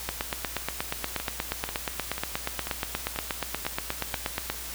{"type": "two click trains", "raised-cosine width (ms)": 0.3, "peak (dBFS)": [-11, -16], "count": [38, 7], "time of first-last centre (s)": [[0.09, 4.5], [1.2, 4.141]], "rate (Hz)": [8.39, 2.04], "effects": ["added 58 Hz sine -44 dBFS peak until 4.74 s", "white hiss -38 dBFS RMS until 4.74 s"]}